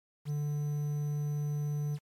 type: tone with quantisation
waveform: triangle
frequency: 147.2 Hz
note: D3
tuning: 4 cents sharp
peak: -28 dBFS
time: 0.25-1.99 s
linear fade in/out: 50 ms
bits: 9
effects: MP3 64 kbps